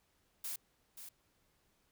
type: noise with echo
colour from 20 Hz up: blue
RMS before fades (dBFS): -41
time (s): 0.44-0.56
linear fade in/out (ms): 5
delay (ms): 530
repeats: 1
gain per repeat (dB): -9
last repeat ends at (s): 1.09
effects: pink hiss -75 dBFS RMS until 1.91 s